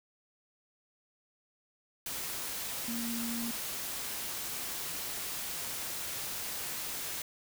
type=tone in noise; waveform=sine; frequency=233.1 Hz; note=A#3; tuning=in tune; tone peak=-35 dBFS; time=2.88-3.51 s; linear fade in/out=2 ms; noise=white; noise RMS=-38 dBFS; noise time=2.06-7.22 s; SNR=0 dB; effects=none